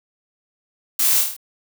blue noise with echo, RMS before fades -19 dBFS, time 0.99-1.21 s, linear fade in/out 5 ms, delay 26 ms, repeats 6, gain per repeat -3 dB, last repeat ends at 1.366 s, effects none

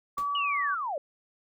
sine tone, 1145 Hz, D6, 44 cents flat, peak -27 dBFS, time 0.17-0.75 s, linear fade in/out 10 ms
pink noise with exponential decay, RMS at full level -41 dBFS, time 0.18-0.31 s, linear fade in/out 0 ms, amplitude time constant 27 ms
sine linear sweep, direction down, 2960 to 530 Hz, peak -29 dBFS, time 0.35-0.98 s, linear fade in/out 2 ms
effects none

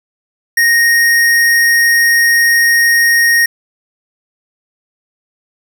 square tone, 1863 Hz, A#6, 2 cents flat, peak -8 dBFS, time 0.57-3.46 s, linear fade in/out 5 ms, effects 8-bit

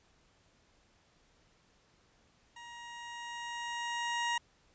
20% pulse tone with level ramp, 946 Hz, A#5, 25 cents sharp, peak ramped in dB -43 to -25 dBFS, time 2.56-4.38 s, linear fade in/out 5 ms, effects pink hiss -68 dBFS RMS until 4.74 s + resampled to 16000 Hz

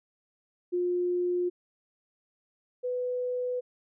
sine tone pair in turn, 355.7 / 497.4 Hz, F4 / B4, +32 / +12 cents, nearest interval tritone, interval 580 cents, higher second, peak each -25 / -28 dBFS, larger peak first, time 0.72-1.5 / 2.83-3.61 s, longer neither, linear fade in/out 20 ms, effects none

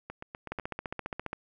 two click trains, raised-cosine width 0.5 ms, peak -24 / -19 dBFS, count 5 / 13, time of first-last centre 0.1-0.598 / 0.52-1.331 s, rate 8.04 / 14.8 Hz, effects none

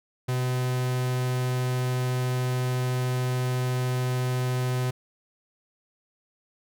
45% pulse tone, 126.6 Hz, B2, 43 cents sharp, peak -24 dBFS, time 0.28-4.91 s, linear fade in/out 10 ms, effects none

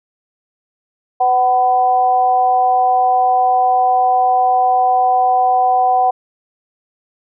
sine tone with amplitude modulation, 752 Hz, F#5, 28 cents sharp, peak -7 dBFS, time 1.2-6.11 s, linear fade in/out 10 ms, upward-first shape sine, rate 248 Hz, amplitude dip 65%, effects none

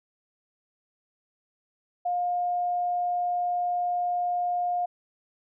sine tone, 710 Hz, F5, 28 cents sharp, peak -24 dBFS, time 2.05-4.86 s, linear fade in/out 10 ms, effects none

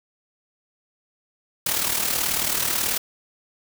white noise with amplitude modulation, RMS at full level -21 dBFS, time 1.66-2.98 s, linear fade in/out 5 ms, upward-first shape sine, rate 38.4 Hz, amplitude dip 60%, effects none

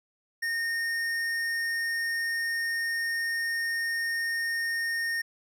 sine tone with tanh clipping, 1839 Hz, A#6, 24 cents flat, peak -29 dBFS, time 0.42-5.22 s, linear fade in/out 10 ms, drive 14 dB, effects none

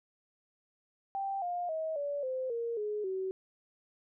sine tone with pitch steps, 784 / 706.6 / 636.8 / 573.9 / 517.2 / 466.2 / 420.1 / 378.6 Hz, G5 / F5 / D#5 / D5 / C5 / A#4 / G#4 / F#4, 0 / +20 / +40 / -40 / -20 / 0 / +20 / +40 cents, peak -32 dBFS, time 1.15-3.31 s, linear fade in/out 0 ms, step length 270 ms, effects none

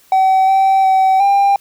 triangle tone with pitch steps, 762 / 772 / 763 / 797 Hz, G5 / G5 / G5 / G5, -49 / -27 / -47 / +28 cents, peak -6 dBFS, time 0.12-1.56 s, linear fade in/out 2 ms, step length 360 ms, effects tanh soft clip ceiling -2 dBFS + white hiss -50 dBFS RMS until 1.6 s

